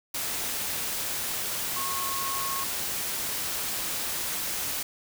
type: tone in noise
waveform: sine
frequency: 1090 Hz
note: C#6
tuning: 29 cents flat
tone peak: -32 dBFS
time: 1.76-2.64 s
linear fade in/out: 5 ms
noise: white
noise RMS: -31 dBFS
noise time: 0.14-4.83 s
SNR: -4 dB
effects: none